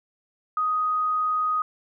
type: tone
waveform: sine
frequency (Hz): 1249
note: D#6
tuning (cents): +6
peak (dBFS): -21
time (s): 0.57-1.62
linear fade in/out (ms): 2
effects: none